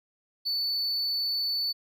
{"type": "tone", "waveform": "triangle", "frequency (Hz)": 4483, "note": "C#8", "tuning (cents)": 19, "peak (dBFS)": -25, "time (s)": [0.45, 1.73], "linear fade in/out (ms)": 20, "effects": []}